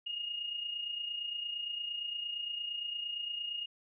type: tone with amplitude modulation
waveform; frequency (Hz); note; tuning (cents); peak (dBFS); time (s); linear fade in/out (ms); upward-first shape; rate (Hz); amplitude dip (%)
sine; 2854; F7; +37; -33; 0.06-3.66; 10; sine; 28.7; 55
effects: none

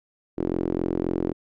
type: tone with band-pass filter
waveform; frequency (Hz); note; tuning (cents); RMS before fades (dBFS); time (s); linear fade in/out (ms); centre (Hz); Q
sawtooth; 43.82; F1; +7; -26; 0.37-1.33; 20; 340; 3.2
effects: none

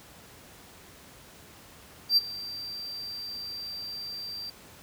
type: tone with ADSR envelope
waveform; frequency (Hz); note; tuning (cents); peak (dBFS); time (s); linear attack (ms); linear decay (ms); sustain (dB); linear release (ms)
triangle; 4699; D8; 0; -15; 2.09-4.5; 80; 26; -19; 4
effects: pink hiss -51 dBFS RMS until 4.82 s + high-pass 60 Hz 12 dB/octave

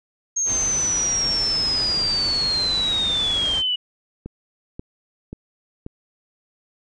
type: linear sweep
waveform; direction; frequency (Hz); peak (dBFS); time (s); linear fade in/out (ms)
sine; down; 6500 to 2923; -19; 0.36-3.76; 10
type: low-pass noise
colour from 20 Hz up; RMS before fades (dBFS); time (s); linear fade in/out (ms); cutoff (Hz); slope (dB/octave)
pink; -32; 0.45-3.63; 50; 9100; 96
type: click train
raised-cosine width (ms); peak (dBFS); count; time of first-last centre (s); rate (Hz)
3; -19; 4; 4.26-5.864; 1.87
effects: none

